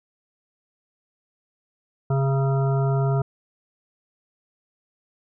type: harmonic tone with a mistuned harmonic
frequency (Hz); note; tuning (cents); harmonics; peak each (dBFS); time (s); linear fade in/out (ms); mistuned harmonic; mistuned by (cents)
135.9; C#3; -34; 1 / 3 / 5 / 7 / 9 / 10; -19 / -28 / -30 / -36 / -38 / -38; 2.1-3.22; 5; 9; +38
effects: none